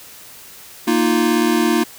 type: chord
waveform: square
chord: Bb suspended fourth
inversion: none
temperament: equal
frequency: 233.1 / 311.1 / 349.2 Hz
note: Bb3 / Eb4 / F4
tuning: 0 / 0 / 0 cents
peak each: -19 dBFS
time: 0.87-1.84 s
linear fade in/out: 10 ms
effects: white hiss -40 dBFS RMS until 1.98 s